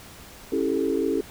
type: chord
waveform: sine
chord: A dominant seventh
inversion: first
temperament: just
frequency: 275 / 330 / 396 / 440 Hz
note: C#4 / E4 / G4 / A4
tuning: -14 / +2 / +18 / 0 cents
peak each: -27 dBFS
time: 0.52-1.21 s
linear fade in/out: 5 ms
effects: pink hiss -45 dBFS RMS until 1.3 s